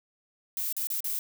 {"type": "noise with dropouts", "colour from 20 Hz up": "violet", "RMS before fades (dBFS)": -31, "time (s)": [0.57, 1.19], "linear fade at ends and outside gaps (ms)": 1, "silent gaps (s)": [[0.726, 0.766], [0.871, 0.902], [1.005, 1.043]], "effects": []}